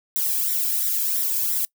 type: noise with flanger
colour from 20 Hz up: violet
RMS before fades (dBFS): -23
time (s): 0.16-1.65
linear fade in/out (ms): 0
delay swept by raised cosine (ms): 0.53 to 1.26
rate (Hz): 2.9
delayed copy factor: +0.75
effects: noise-tail reverb RT60 0.1 s tail -24 dB re dry